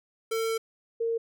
square / sine tone pair in turn, 450.4 / 459.1 Hz, A4 / A#4, +40 / -26 cents, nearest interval unison, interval 34 cents, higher second, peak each -27 / -25 dBFS, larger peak second, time 0.31-0.58 / 1-1.18 s, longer first, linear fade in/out 10 ms, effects none

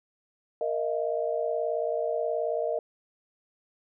sine chord, Bb suspended fourth, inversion none, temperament equal with one note detuned, 466.2 / 622.3 / 680.9 Hz, Bb4 / Eb5 / F5, 0 / 0 / -44 cents, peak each -30 / -29 / -33 dBFS, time 0.61-2.79 s, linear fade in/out 2 ms, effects none

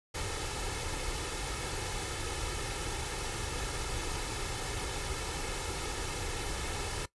pink noise with comb filter, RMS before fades -36 dBFS, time 0.14-7.06 s, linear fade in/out 10 ms, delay 2.3 ms, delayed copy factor +0.6, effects noise-tail reverb RT60 0.1 s tail -19 dB re dry + resampled to 24000 Hz

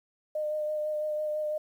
sine tone with vibrato, 608 Hz, D#5, 40 cents flat, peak -28 dBFS, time 0.35-1.58 s, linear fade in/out 5 ms, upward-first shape sine, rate 6 Hz, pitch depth 16 cents each way, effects 10-bit

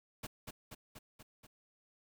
pink noise with echo, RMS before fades -43 dBFS, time 0.23-0.27 s, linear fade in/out 10 ms, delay 240 ms, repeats 5, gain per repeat -3 dB, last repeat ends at 1.47 s, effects none

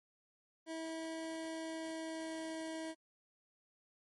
25% pulse tone with pitch glide, 323.7 to 321.1 Hz, E4 to E4, -31 to -45 cents, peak -37 dBFS, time 0.66-2.95 s, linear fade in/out 50 ms, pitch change -14 cents, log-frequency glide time 1.26-2.57 s, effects MP3 48 kbps

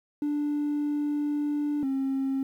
triangle tone pair in turn, 293.7 / 269.1 Hz, D4 / C4, 0 / +49 cents, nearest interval major second, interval 151 cents, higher first, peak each -22 dBFS, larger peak neither, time 0.22-1.83 / 1.83-2.43 s, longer first, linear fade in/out 2 ms, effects tanh soft clip ceiling -21 dBFS + 10-bit

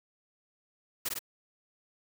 white noise with echo, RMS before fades -32 dBFS, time 1.05-1.09 s, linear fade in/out 10 ms, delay 51 ms, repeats 2, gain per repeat -2 dB, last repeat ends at 1.192 s, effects none

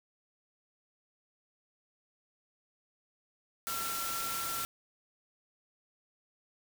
sine tone in noise, 1356 Hz, E6, 49 cents sharp, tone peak -38 dBFS, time 3.67-4.65 s, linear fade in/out 0 ms, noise white, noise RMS -37 dBFS, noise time 3.67-4.65 s, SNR -4 dB, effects none

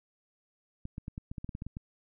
clicks, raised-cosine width 5 ms, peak -26 dBFS, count 12, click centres 0.854 / 0.981 / 1.081 / 1.179 / 1.315 / 1.382 / 1.445 / 1.492 / 1.551 / 1.621 / 1.666 / 1.769 s, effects none

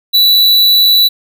square tone, 3951 Hz, B7, in tune, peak -6 dBFS, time 0.13-1.09 s, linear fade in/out 20 ms, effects none

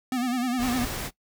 square tone with vibrato, 248.9 Hz, B3, 14 cents sharp, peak -25 dBFS, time 0.12-0.85 s, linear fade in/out 2 ms, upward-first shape sine, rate 9.8 Hz, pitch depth 81 cents each way
pink noise, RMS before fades -32 dBFS, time 0.58-1.11 s, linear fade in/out 50 ms
effects noise-tail reverb RT60 0.1 s tail -19 dB re dry

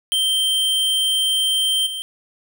square tone with level steps, 3136 Hz, G7, in tune, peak -17 / -26 dBFS, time 0.12-2.02 s, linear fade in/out 0 ms, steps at 1.86 s, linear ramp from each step 10 ms, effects none

